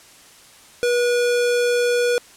square tone, 484.3 Hz, B4, 34 cents flat, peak -17 dBFS, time 0.83-2.18 s, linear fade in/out 0 ms, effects white hiss -47 dBFS RMS until 2.36 s + low-pass 10000 Hz 12 dB/octave

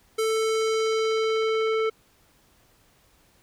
square tone with low-pass filter sweep, 442 Hz, A4, 8 cents sharp, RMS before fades -24 dBFS, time 0.18-1.9 s, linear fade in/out 10 ms, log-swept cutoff 11000 to 2300 Hz, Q 1.1, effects pink hiss -61 dBFS RMS until 3.42 s

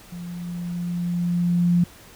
sine tone with level ramp, 174.5 Hz, F3, 1 cent flat, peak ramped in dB -32 to -14 dBFS, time 0.12-1.84 s, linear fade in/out 5 ms, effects pink hiss -47 dBFS RMS until 2.15 s

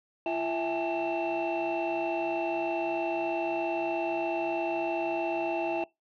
sine tone cluster, 340.4 / 656 / 807 / 867 / 2683 Hz, F4 / E5 / G#5 / A5 / E7, -44 / -9 / -50 / -26 / +30 cents, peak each -31 / -30 / -34 / -37 / -37 dBFS, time 0.26-5.84 s, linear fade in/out 2 ms, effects noise-tail reverb RT60 0.2 s tail -24 dB re dry + tanh soft clip ceiling -22 dBFS

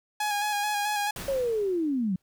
sawtooth tone with vibrato, 830 Hz, G#5, 1 cent flat, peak -22 dBFS, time 0.2-1.11 s, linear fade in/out 5 ms, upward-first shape square, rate 4.6 Hz, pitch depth 23 cents each way
pink noise with exponential decay, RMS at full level -35 dBFS, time 1.16-2.22 s, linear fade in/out 2 ms, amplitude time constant 230 ms
sine linear sweep, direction down, 559 to 174.1 Hz, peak -24 dBFS, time 1.28-2.16 s, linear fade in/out 5 ms
effects none

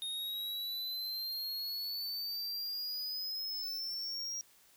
square exponential sweep, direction up, 3700 to 5660 Hz, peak -37 dBFS, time 0.02-4.41 s, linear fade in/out 0 ms, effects white hiss -64 dBFS RMS until 4.76 s

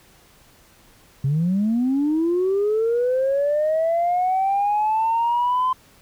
sine linear sweep, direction up, 130.9 to 1032 Hz, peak -16 dBFS, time 1.24-5.73 s, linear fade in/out 5 ms, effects tanh soft clip ceiling -14 dBFS + pink hiss -53 dBFS RMS until 6.01 s

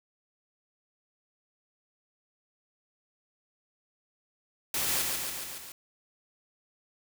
white noise with echo, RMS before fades -30 dBFS, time 4.74-5.02 s, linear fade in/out 2 ms, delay 140 ms, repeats 5, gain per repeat -3 dB, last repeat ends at 5.72 s, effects none

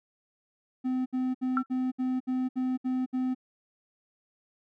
triangle tone bursts, 256.2 Hz, C4, 36 cents flat, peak -24 dBFS, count 9, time 0.84-3.348 s, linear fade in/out 20 ms, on 220 ms, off 66 ms
sine tone with exponential decay, 1344 Hz, E6, 33 cents sharp, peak -21 dBFS, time 1.57-1.66 s, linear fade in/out 1 ms, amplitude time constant 19 ms
effects none

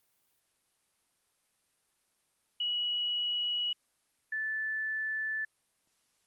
sine tone pair in turn, 2923 / 1750.6 Hz, F#7 / A6, -22 / -9 cents, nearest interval major sixth, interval 887 cents, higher first, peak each -29 / -31 dBFS, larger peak first, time 2.6-3.73 / 4.32-5.45 s, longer neither, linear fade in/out 5 ms, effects white hiss -74 dBFS RMS until 6.26 s + Opus 32 kbps

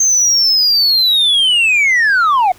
sine linear sweep, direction down, 6360 to 704 Hz, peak -6 dBFS, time 0-2.52 s, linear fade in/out 5 ms, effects tanh soft clip ceiling -8 dBFS + pink hiss -44 dBFS RMS until 2.58 s

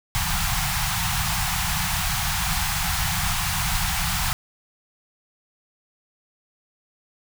pink band-stop noise, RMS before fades -24 dBFS, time 0.15-4.33 s, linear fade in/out 0 ms, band 190 to 710 Hz, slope 96 dB/octave, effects none

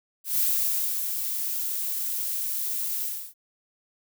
violet noise with ADSR envelope, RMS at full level -23 dBFS, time 0.24-3.34 s, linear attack 140 ms, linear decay 630 ms, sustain -6 dB, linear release 310 ms, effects none

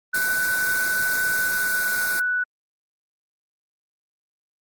sine tone with pitch glide, 1500 to 1482.8 Hz, F#6 to F#6, +23 to +3 cents, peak -20 dBFS, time 0.13-2.44 s, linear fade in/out 10 ms, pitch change -20 cents, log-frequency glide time 1.32-2.03 s
white band-stop noise, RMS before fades -28 dBFS, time 0.14-2.2 s, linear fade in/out 5 ms, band 2400 to 3600 Hz, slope 96 dB/octave
effects Opus 24 kbps

